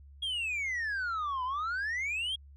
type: exponential two-way sweep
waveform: sine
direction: down then up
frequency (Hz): 3322 to 987.8 to 3322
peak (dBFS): -28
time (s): 0.22-2.36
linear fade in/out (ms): 10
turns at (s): 1.44
effects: tanh soft clip ceiling -30 dBFS + added 70 Hz sine -50 dBFS peak until 2.56 s